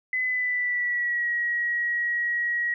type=tone with pitch glide; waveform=sine; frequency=2018 to 1904.7 Hz; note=B6 to A#6; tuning=+37 to +37 cents; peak=-23 dBFS; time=0.13-2.74 s; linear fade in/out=2 ms; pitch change=-100 cents; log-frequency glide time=0.23-1.29 s; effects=none